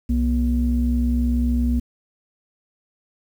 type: tone pair together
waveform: sine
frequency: 63.57 / 240 Hz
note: C2 / B3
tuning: -49 / -49 cents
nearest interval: octave + major seventh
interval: 2300 cents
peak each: -18 / -20 dBFS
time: 0.09-1.8 s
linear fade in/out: 10 ms
effects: tanh soft clip ceiling -10 dBFS + 8-bit